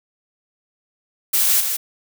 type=noise with echo; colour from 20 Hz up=blue; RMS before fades=-17 dBFS; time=1.33-1.61 s; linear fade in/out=10 ms; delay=160 ms; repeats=1; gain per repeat=-5 dB; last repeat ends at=1.77 s; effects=none